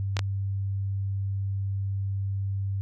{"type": "clicks", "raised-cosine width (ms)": 0.2, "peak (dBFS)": -11, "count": 2, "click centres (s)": [0.168, 0.192], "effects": ["added 98 Hz sine -26 dBFS peak until 2.81 s"]}